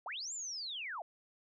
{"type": "linear two-way sweep", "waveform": "sine", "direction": "up then down", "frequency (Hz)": [608, 7459, 608], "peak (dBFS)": -39, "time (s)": [0.06, 1.02], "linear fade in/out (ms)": 2, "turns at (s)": 0.33, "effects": []}